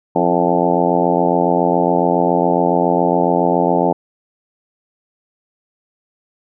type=harmonic tone with a mistuned harmonic; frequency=87.2 Hz; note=F2; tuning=2 cents flat; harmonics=2 / 3 / 4 / 5 / 6 / 7 / 8 / 9 / 10; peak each=-21 / -21 / -21 / -21 / -21 / -21 / -21 / -21 / -21 dBFS; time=0.15-3.93 s; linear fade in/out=10 ms; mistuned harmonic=4; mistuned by=-44 cents; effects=none